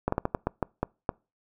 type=slowing click train; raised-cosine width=1 ms; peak=-11 dBFS; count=9; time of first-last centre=0.08-1.092 s; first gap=44 ms; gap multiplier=1.29; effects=noise-tail reverb RT60 0.3 s tail -26 dB re dry